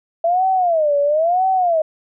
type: tone with vibrato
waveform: sine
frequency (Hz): 659.3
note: E5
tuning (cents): 0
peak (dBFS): -13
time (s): 0.24-1.82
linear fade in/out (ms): 5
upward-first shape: sine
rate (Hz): 1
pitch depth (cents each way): 250
effects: none